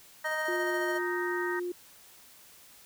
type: harmonic tone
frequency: 311.1 Hz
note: D#4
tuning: in tune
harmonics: 3 / 4 / 5 / 6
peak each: -38 / -40 / -38 / -35 dBFS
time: 0.24-1.6 s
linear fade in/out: 10 ms
type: tone with tremolo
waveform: square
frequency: 622.3 Hz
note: D#5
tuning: in tune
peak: -34 dBFS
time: 0.24-0.99 s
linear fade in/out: 20 ms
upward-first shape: square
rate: 14 Hz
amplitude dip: 30%
type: tone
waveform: sine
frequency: 354.4 Hz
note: F4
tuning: 25 cents sharp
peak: -31 dBFS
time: 0.48-1.72 s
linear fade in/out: 5 ms
effects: white hiss -55 dBFS RMS until 2.85 s